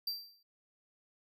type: tone with exponential decay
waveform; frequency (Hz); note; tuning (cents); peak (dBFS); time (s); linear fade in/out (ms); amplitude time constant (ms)
square; 4699; D8; 0; -32; 0.07-0.43; 5; 77
effects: none